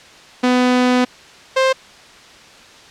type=tone pair in turn; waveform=sawtooth; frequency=250 / 526.5 Hz; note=B3 / C5; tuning=+21 / +11 cents; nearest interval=octave + minor second; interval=1290 cents; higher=second; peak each=-8 dBFS; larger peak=neither; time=0.43-1.05 / 1.56-1.73 s; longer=first; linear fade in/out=10 ms; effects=white hiss -42 dBFS RMS until 2.9 s + low-pass 5000 Hz 12 dB/octave